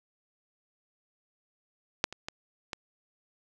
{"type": "clicks", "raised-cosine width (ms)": 0.2, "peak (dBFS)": [-6, -23, -18, -17], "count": 4, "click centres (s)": [2.041, 2.126, 2.285, 2.732], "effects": []}